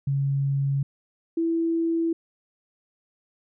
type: tone pair in turn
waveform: sine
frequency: 138.59 / 331 Hz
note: C#3 / E4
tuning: 0 / +7 cents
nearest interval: octave + minor third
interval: 1507 cents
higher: second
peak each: -21 dBFS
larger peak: neither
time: 0.07-0.83 / 1.37-2.13 s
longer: neither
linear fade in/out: 5 ms
effects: none